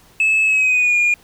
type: tone with pitch glide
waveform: sine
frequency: 2600 to 2426 Hz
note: E7 to D#7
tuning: -24 to -44 cents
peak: -10 dBFS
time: 0.2-1.14 s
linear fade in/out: 2 ms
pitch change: -120 cents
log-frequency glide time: 0.44-0.97 s
effects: tanh soft clip ceiling -11 dBFS + pink hiss -50 dBFS RMS until 1.23 s